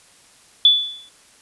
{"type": "tone with exponential decay", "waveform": "sine", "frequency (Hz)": 3459, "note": "A7", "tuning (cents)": -30, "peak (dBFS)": -6, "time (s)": [0.65, 1.09], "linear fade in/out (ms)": 2, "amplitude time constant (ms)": 94, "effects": ["white hiss -51 dBFS RMS until 1.41 s", "resampled to 24000 Hz"]}